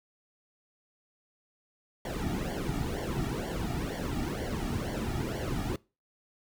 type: noise with flanger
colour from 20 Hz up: brown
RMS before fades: -33 dBFS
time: 2.05-5.76 s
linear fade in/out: 2 ms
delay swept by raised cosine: 0.78 to 1.98 ms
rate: 2.1 Hz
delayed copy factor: -0.85
effects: noise-tail reverb RT60 0.3 s tail -23 dB re dry